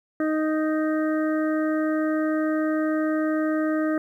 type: harmonic tone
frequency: 311.1 Hz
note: D#4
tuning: in tune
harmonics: 1 / 2 / 4 / 5 / 6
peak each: -22 / -28 / -34 / -36 / -38 dBFS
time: 0.2-3.98 s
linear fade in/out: 2 ms
effects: 10-bit